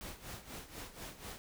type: noise with tremolo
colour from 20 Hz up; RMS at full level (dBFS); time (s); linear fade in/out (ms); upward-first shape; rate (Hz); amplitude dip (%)
pink; -45; 0.01-1.38; 0; sine; 4.1; 75
effects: none